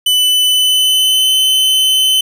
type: tone with pitch glide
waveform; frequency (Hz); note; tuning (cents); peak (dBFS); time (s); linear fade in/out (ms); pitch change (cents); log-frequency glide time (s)
45% pulse; 2999 to 3046; F#7 to F#7; +23 to +50; -9; 0.06-2.21; 5; +27; 0.35-1.34
effects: none